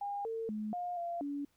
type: tone with pitch steps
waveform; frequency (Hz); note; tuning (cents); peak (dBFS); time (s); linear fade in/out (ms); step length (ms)
sine; 809 / 451.7 / 213.4 / 710 / 688 / 285.3; G#5 / A4 / G#3 / F5 / F5 / C#4; -46 / +45 / +47 / +28 / -26 / +50; -35; 0.01-1.45; 5; 240
effects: pink hiss -74 dBFS RMS until 1.56 s